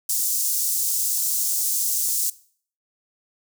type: high-pass noise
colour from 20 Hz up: pink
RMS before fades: -23 dBFS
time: 0.09-2.3 s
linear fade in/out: 5 ms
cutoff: 6400 Hz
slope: 24 dB/octave
effects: noise-tail reverb RT60 0.5 s tail -19 dB re dry